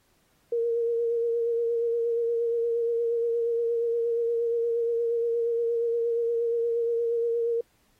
sine tone with vibrato, 466.2 Hz, A#4, in tune, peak -23 dBFS, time 0.52-7.61 s, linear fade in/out 5 ms, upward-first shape sine, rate 8.5 Hz, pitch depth 24 cents each way, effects pink hiss -67 dBFS RMS until 7.99 s + AAC 48 kbps

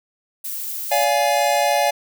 violet noise, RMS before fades -28 dBFS, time 0.44-1.05 s, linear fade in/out 10 ms
square chord, D diminished, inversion none, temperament equal with one note detuned, 574.9 / 698.5 / 830.6 Hz, D5 / F5 / Ab5, -37 / 0 / 0 cents, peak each -21 dBFS, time 0.91-1.91 s, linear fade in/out 10 ms
effects none

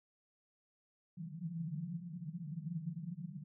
white band-pass noise, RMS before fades -43 dBFS, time 1.17-3.44 s, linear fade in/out 20 ms, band 150 to 180 Hz, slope 96 dB/octave, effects none

